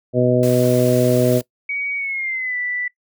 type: harmonic tone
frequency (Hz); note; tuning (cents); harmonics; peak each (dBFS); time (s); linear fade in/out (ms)
124.5; B2; +14; 1 / 2 / 3 / 4 / 5; -19 / -19 / -19 / -19 / -19; 0.13-1.42; 50
type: noise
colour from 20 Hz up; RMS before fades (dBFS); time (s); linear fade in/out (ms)
white; -32; 0.43-1.41; 0
type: tone with pitch glide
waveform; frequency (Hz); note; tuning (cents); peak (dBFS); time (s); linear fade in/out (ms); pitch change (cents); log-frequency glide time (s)
sine; 2255 to 1974.5; C#7 to B6; +29 to -1; -21; 1.69-2.88; 5; -230; 1.96-2.57
effects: noise-tail reverb RT60 0.1 s tail -20 dB re dry